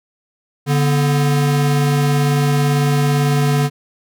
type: tone pair together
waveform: square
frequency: 144.54 / 246.9 Hz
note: D3 / B3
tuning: -27 / 0 cents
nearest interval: major sixth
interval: 927 cents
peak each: -14 / -23 dBFS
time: 0.66-3.7 s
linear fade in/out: 50 ms
effects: none